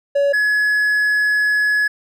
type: tone pair in turn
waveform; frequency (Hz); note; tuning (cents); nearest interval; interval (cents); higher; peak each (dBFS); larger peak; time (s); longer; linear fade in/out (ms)
triangle; 565 / 1693.1; C#5 / G#6; +33 / +33; octave + perfect fifth; 1900; second; -11 / -12; first; 0.15-0.33 / 0.33-1.88; second; 10
effects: none